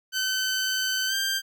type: tone with pitch glide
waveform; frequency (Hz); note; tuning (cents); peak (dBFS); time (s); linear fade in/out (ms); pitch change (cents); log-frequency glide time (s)
15% pulse; 1527 to 1579.9; G6 to G6; -46 to +13; -18; 0.12-1.42; 50; +59; 1.07-1.15
effects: none